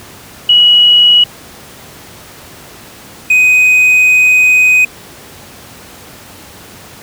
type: tone pair in turn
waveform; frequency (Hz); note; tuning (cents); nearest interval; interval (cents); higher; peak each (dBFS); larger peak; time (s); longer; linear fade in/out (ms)
sine / triangle; 2918 / 2503; F#7 / D#7; -25 / +10; minor third; 265; first; -3; neither; 0.49-1.24 / 3.3-4.85; second; 5
effects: pink hiss -34 dBFS RMS until 7.02 s + high-pass 80 Hz 12 dB/octave